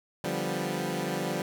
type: chord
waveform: 15% pulse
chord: G dominant seventh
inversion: second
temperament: equal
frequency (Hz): 146.83 / 174.61 / 196 / 246.9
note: D3 / F3 / G3 / B3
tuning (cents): 0 / 0 / 0 / 0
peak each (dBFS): -29 / -27 / -28 / -31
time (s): 0.24-1.42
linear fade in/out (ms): 2
effects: none